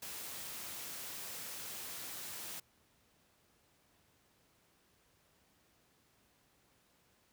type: noise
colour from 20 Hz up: white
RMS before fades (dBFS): -45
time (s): 0.02-2.6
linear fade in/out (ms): 5
effects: pink hiss -71 dBFS RMS until 7.32 s + high-pass 60 Hz 12 dB/octave